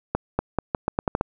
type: accelerating click train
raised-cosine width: 1 ms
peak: -7 dBFS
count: 9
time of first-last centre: 0.15-1.211 s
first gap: 240 ms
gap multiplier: 0.82
effects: none